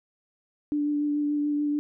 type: tone with vibrato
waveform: sine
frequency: 293.7 Hz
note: D4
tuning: in tune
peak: -23 dBFS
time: 0.72-1.79 s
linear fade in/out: 0 ms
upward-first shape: triangle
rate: 6.9 Hz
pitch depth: 16 cents each way
effects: none